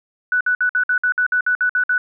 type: tone bursts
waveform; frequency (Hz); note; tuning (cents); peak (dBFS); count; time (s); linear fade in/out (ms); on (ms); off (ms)
sine; 1484; F#6; +5; -14; 12; 0.32-1.98; 2; 87; 56
effects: none